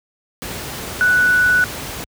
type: tone in noise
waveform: sine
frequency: 1480 Hz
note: F#6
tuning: in tune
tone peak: -11 dBFS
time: 1.01-1.64 s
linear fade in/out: 0 ms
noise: pink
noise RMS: -28 dBFS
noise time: 0.42-2.04 s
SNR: +14 dB
effects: high-pass 60 Hz 12 dB/octave